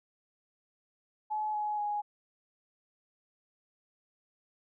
sine tone with pitch steps, 854 / 842.2 / 830.6 Hz, G#5 / G#5 / G#5, +48 / +24 / 0 cents, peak -30 dBFS, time 1.3-2.02 s, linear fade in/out 20 ms, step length 240 ms, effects none

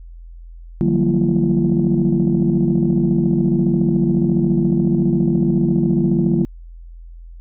sine tone cluster, 149.5 / 176.8 / 191.1 / 230.7 / 340.2 Hz, D3 / F3 / G3 / A#3 / F4, +31 / +22 / -44 / -18 / -45 cents, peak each -19 dBFS, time 0.81-6.45 s, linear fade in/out 0 ms, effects tanh soft clip ceiling -6 dBFS + added 42 Hz sine -34 dBFS peak until 7.4 s

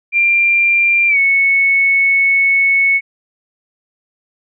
sine tone with pitch glide, 2380 to 2208 Hz, D7 to C#7, +22 to -7 cents, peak -9 dBFS, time 0.12-3.01 s, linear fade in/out 50 ms, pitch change -129 cents, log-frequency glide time 1.08-1.18 s, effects none

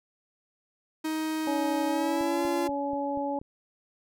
45% pulse tone with pitch glide, 314.2 to 342.6 Hz, D#4 to F4, +17 to -33 cents, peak -28 dBFS, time 1.04-2.68 s, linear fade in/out 10 ms, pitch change +150 cents, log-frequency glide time 1.88-2.44 s
harmonic tone, 282.4 Hz, C#4, 32 cents sharp, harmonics 1 / 2 / 3, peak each -32 / -32 / -32 dBFS, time 1.47-3.39 s, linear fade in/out 2 ms
click train, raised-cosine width 3 ms, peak -33 dBFS, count 6, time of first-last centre 2.21-3.415 s, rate 4.15 Hz
effects none

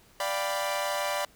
sawtooth chord, G dominant seventh, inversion second, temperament equal, 587.3 / 698.5 / 784 / 987.8 Hz, D5 / F5 / G5 / B5, 0 / 0 / 0 / 0 cents, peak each -27 / -32 / -32 / -30 dBFS, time 0.2-1.25 s, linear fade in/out 2 ms, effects pink hiss -59 dBFS RMS until 1.35 s

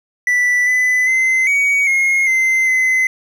triangle tone with pitch steps, 1972 / 2003 / 2059 / 2253 / 2151 / 2071 / 2044 Hz, B6 / B6 / C7 / C#7 / C7 / C7 / C7, -3 / +24 / -28 / +28 / +47 / -18 / -41 cents, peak -10 dBFS, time 0.27-3.07 s, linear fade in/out 2 ms, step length 400 ms, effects none

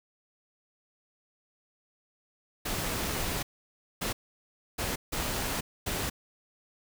pink noise bursts at uneven times, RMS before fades -32 dBFS, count 5, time 2.65-3.43 / 4.01-4.13 / 4.78-4.96 / 5.12-5.61 / 5.86-6.1 s, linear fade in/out 10 ms, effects none

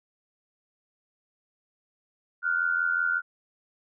sine tone pair together, 1407.6 / 1493 Hz, F6 / F#6, +13 / +15 cents, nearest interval minor second, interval 102 cents, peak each -25 / -27 dBFS, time 2.42-3.22 s, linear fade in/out 50 ms, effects none

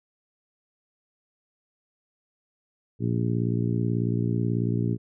harmonic tone, 58.27 Hz, A#1, in tune, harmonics 2 / 3 / 4 / 5 / 6 / 7, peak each -25 / -29 / -31 / -33 / -35 / -36 dBFS, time 2.99-4.98 s, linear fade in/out 50 ms, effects none

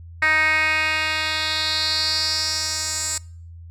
10% pulse tone with band-pass filter sweep, 312.4 Hz, D#4, 7 cents sharp, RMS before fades -22 dBFS, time 0.22-3.18 s, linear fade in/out 5 ms, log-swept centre 2000 to 7400 Hz, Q 3.8, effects noise-tail reverb RT60 0.5 s tail -24 dB re dry + added 84 Hz sine -37 dBFS peak until 3.7 s

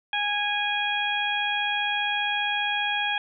harmonic tone, 825 Hz, G#5, 12 cents flat, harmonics 1 / 2 / 3 / 4, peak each -29 / -29 / -29 / -29 dBFS, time 0.13-3.18 s, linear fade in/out 2 ms, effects none

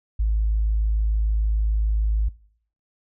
sine tone, 53.4 Hz, G#1, 49 cents sharp, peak -17 dBFS, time 0.19-2.29 s, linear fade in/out 10 ms, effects noise-tail reverb RT60 0.6 s tail -22 dB re dry + tanh soft clip ceiling -13 dBFS

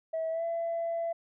sine tone with pitch glide, 647 to 671 Hz, E5 to E5, -32 to +31 cents, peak -28 dBFS, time 0.13-1.13 s, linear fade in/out 10 ms, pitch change +63 cents, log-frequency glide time 0.3-0.44 s, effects tanh soft clip ceiling -26 dBFS

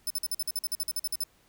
10% pulse tone bursts, 5274 Hz, E8, in tune, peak -22 dBFS, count 15, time 0.07-1.237 s, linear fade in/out 2 ms, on 33 ms, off 48 ms, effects pink hiss -64 dBFS RMS until 1.48 s

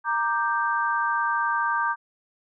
sine chord, G minor, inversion first, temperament equal with one note detuned, 932.3 / 1183.5 / 1568 Hz, Bb5 / D6 / G6, 0 / +13 / 0 cents, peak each -26 dBFS, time 0.04-1.96 s, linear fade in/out 50 ms, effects none

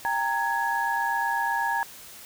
sine tone cluster, 796 / 924 / 1672 Hz, G5 / A#5 / G#6, +26 / -16 / +11 cents, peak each -30 / -26 / -28 dBFS, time 0.05-1.83 s, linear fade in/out 0 ms, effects white hiss -45 dBFS RMS until 2.25 s

